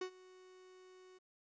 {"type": "tone with ADSR envelope", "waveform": "45% pulse", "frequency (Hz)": 370, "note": "F#4", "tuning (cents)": 0, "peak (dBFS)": -37, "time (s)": [0.01, 1.19], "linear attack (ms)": 5, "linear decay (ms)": 85, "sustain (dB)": -21, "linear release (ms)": 20, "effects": ["resampled to 16000 Hz", "13-bit"]}